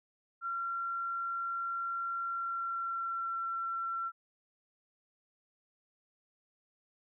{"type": "tone with pitch glide", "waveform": "sine", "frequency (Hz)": [1370, 1355], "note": ["F6", "E6"], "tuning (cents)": [-34, 47], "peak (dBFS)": -33, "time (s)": [0.41, 4.12], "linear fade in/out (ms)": 50, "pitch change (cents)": -19, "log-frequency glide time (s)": [2.24, 3.36], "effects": []}